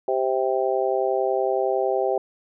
harmonic tone, 130.81 Hz, C3, in tune, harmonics 3 / 4 / 5 / 6, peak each -24 / -25 / -26 / -27 dBFS, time 0.08-2.18 s, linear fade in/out 2 ms, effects none

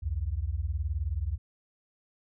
sine beating tone pair, 65.41 / 84.41 Hz, C2 / E2, 0 / +42 cents, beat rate 19 Hz, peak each -31 dBFS, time 0.02-1.38 s, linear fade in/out 20 ms, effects none

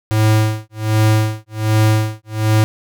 square tone with tremolo, 108.6 Hz, A2, 22 cents flat, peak -10 dBFS, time 0.11-2.64 s, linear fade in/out 0 ms, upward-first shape sine, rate 1.3 Hz, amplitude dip 100%, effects none

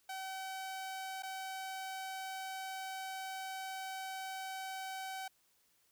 sawtooth tone with dropouts, 763 Hz, G5, 47 cents flat, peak -37 dBFS, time 0.09-5.28 s, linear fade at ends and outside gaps 5 ms, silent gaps 1.224-1.232 s, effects white hiss -73 dBFS RMS until 5.91 s

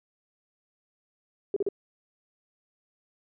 sine tone bursts, 400 Hz, G4, 35 cents sharp, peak -23 dBFS, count 3, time 1.54-1.688 s, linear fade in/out 2 ms, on 24 ms, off 38 ms, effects none

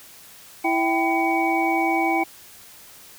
sine tone cluster, 329.9 / 658 / 779 / 1002 / 2255 Hz, E4 / E5 / G5 / B5 / C#7, +1 / -3 / -11 / +25 / +29 cents, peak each -23 / -31 / -22 / -31 / -25 dBFS, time 0.64-2.24 s, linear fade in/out 10 ms, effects white hiss -46 dBFS RMS until 3.18 s

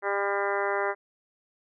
harmonic tone, 200 Hz, G3, 35 cents sharp, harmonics 2 / 3 / 4 / 5 / 6 / 7 / 8 / 9 / 10, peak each -30 / -32 / -33 / -34 / -35 / -35 / -36 / -37 / -37 dBFS, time 0.02-0.95 s, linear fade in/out 50 ms, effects none

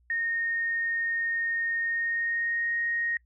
sine tone with pitch glide, 1846 to 1867.4 Hz, A#6 to A#6, -17 to +3 cents, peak -26 dBFS, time 0.1-3.17 s, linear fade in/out 2 ms, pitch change +20 cents, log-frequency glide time 1.81-2.77 s, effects noise-tail reverb RT60 0.1 s tail -24 dB re dry + added 60 Hz sine -61 dBFS peak until 3.25 s

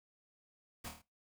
pink noise with echo, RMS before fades -44 dBFS, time 0.84-0.89 s, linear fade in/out 10 ms, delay 26 ms, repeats 5, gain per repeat -4 dB, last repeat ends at 1.02 s, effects noise-tail reverb RT60 0.2 s tail -17 dB re dry

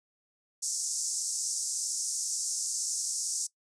pink band-pass noise, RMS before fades -33 dBFS, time 0.62-3.47 s, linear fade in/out 10 ms, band 5500 to 9100 Hz, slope 48 dB/octave, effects noise-tail reverb RT60 0.1 s tail -20 dB re dry

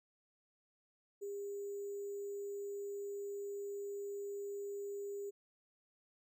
sine tone with sample-and-hold, 402.6 Hz, G4, 46 cents sharp, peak -40 dBFS, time 1.21-5.31 s, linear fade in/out 20 ms, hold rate 7350 Hz, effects none

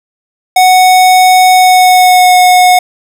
square tone with pitch glide, 740 to 728.5 Hz, F#5 to F#5, 0 to -27 cents, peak -3 dBFS, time 0.56-2.79 s, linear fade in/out 5 ms, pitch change -27 cents, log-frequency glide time 1.53-2.35 s, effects none

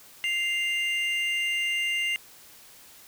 triangle tone pair together, 2092 / 2794 Hz, C7 / F7, -1 / 0 cents, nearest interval perfect fourth, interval 501 cents, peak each -26 dBFS, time 0.24-2.16 s, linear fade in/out 0 ms, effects white hiss -51 dBFS RMS until 3.07 s

